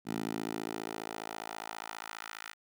10% pulse tone with high-pass filter sweep, 54.8 Hz, A1, 6 cents flat, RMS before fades -40 dBFS, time 0.05-2.55 s, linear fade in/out 50 ms, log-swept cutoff 210 to 1600 Hz, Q 1.4, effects none

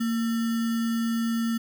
sine tone with sample-and-hold, 229.8 Hz, A#3, 25 cents flat, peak -23 dBFS, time 0-1.58 s, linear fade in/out 10 ms, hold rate 1575 Hz, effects none

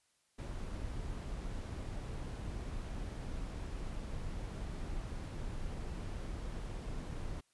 brown noise, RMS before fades -41 dBFS, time 0.38-7.41 s, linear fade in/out 10 ms, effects white hiss -75 dBFS RMS until 7.53 s + resampled to 24000 Hz

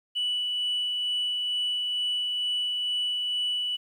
sine tone with tremolo, 2960 Hz, F#7, in tune, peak -23 dBFS, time 0.15-3.77 s, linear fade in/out 20 ms, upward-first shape sine, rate 2.2 Hz, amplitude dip 25%, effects tanh soft clip ceiling -22 dBFS + 10-bit

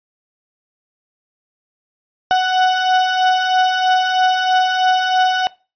35% pulse beating tone pair, 740 / 743.1 Hz, F#5 / F#5, 0 / +7 cents, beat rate 3.1 Hz, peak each -18 / -12 dBFS, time 2.31-5.47 s, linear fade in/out 0 ms, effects noise-tail reverb RT60 0.3 s tail -21 dB re dry + resampled to 11025 Hz

